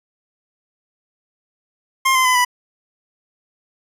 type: tone with pitch steps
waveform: 25% pulse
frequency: 1060 / 1035.2 / 1011 / 987.3 Hz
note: C6 / C6 / B5 / B5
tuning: +22 / -19 / +40 / -1 cents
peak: -9 dBFS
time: 2.05-2.45 s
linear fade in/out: 10 ms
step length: 100 ms
effects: resampled to 32000 Hz